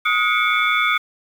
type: tone cluster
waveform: sine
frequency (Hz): 1256 / 1446 / 2188 / 2307 / 3469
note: D#6 / F#6 / C#7 / D7 / A7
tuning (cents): +16 / -40 / -23 / -31 / -25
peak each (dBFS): -20 / -23 / -20 / -24 / -25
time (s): 0.05-0.98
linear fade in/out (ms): 10
effects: 7-bit